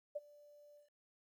sine tone with ADSR envelope, 587.3 Hz, D5, in tune, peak -36 dBFS, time 0.15-0.9 s, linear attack 12 ms, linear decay 31 ms, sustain -23 dB, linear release 130 ms, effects 13-bit

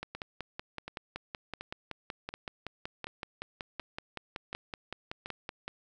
two click trains, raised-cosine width 0.3 ms, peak -23 / -21 dBFS, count 8 / 31, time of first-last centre 0.15-5.259 / 0.03-5.68 s, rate 1.37 / 5.31 Hz, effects none

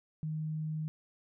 sine tone, 155.7 Hz, D#3, 2 cents sharp, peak -33 dBFS, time 0.23-0.88 s, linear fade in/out 0 ms, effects none

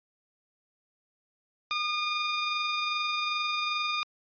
15% pulse tone with amplitude modulation, 1216 Hz, D#6, 40 cents flat, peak -20 dBFS, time 1.71-4.03 s, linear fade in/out 0 ms, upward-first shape sine, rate 22.5 Hz, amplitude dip 25%, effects resampled to 11025 Hz

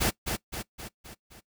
pink noise with echo, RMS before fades -25 dBFS, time 0-0.11 s, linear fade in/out 20 ms, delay 260 ms, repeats 5, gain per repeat -5 dB, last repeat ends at 1.41 s, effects noise-tail reverb RT60 0.1 s tail -20 dB re dry

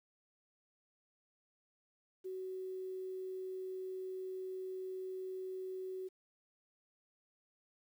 sine tone with quantisation, 374.5 Hz, F#4, 21 cents sharp, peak -40 dBFS, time 2.24-6.09 s, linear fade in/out 20 ms, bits 11, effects none

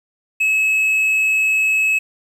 triangle tone, 2580 Hz, E7, 38 cents flat, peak -12 dBFS, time 0.4-1.99 s, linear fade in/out 10 ms, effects 8-bit

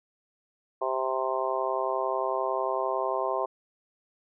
harmonic tone, 131.1 Hz, C3, 4 cents sharp, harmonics 3 / 4 / 5 / 6 / 7 / 8, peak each -33 / -33 / -31 / -36 / -34 / -32 dBFS, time 0.81-3.46 s, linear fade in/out 10 ms, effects none

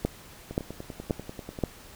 two click trains, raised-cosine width 2 ms, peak -11 / -23 dBFS, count 4 / 12, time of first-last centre 0.05-1.637 / 0.51-1.588 s, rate 1.89 / 10.2 Hz, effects pink hiss -49 dBFS RMS until 1.95 s

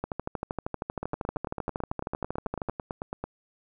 two click trains, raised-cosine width 1 ms, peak -18 / -16 dBFS, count 21 / 35, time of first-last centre 1.03-3.24 / 0.04-2.696 s, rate 9.05 / 12.8 Hz, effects none

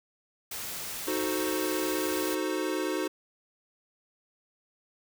white noise, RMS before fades -37 dBFS, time 0.51-2.35 s, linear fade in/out 5 ms
square chord, D# diminished seventh, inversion none, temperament equal, 311.1 / 370 / 440 / 523.3 Hz, D#4 / F#4 / A4 / C5, 0 / 0 / 0 / 0 cents, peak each -33 / -33 / -38 / -37 dBFS, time 1.07-3.08 s, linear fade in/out 10 ms
effects none

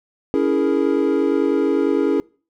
triangle chord, A# half-diminished seventh, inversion first, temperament equal with one note detuned, 280.6 / 329.6 / 415.3 / 466.2 Hz, C#4 / E4 / G#4 / A#4, +21 / 0 / 0 / 0 cents, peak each -18 / -19 / -18 / -22 dBFS, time 0.34-2.2 s, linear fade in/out 0 ms, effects noise-tail reverb RT60 0.4 s tail -25 dB re dry

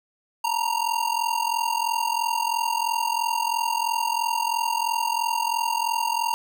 square ring-modulated tone, 929 Hz, A#5, 6 cents flat, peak -20 dBFS, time 0.44-6.34 s, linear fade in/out 0 ms, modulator 21.5 Hz, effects none

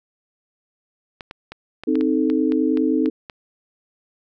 clicks, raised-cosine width 0.3 ms, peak -18 dBFS, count 11, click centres 1.208 / 1.311 / 1.52 / 1.836 / 1.955 / 2.01 / 2.3 / 2.521 / 2.773 / 3.059 / 3.298 s
sine chord, A diminished, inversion first, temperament equal, 261.6 / 311.1 / 440 Hz, C4 / Eb4 / A4, 0 / 0 / 0 cents, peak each -20 / -19 / -24 dBFS, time 1.87-3.1 s, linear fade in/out 10 ms
effects none

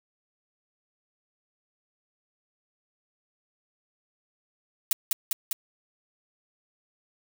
blue noise with echo, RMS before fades -22 dBFS, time 4.91-4.93 s, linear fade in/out 2 ms, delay 200 ms, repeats 3, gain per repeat -2 dB, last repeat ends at 5.53 s, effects none

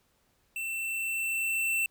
square tone with level ramp, 2683 Hz, E7, 30 cents sharp, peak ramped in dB -33 to -26 dBFS, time 0.56-1.86 s, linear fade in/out 2 ms, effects pink hiss -70 dBFS RMS until 1.9 s

